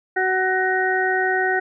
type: harmonic tone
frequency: 374.2 Hz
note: F#4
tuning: 20 cents sharp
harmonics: 1 / 2 / 4 / 5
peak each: -23 / -23 / -23 / -23 dBFS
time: 0.16-1.6 s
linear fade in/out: 10 ms
effects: none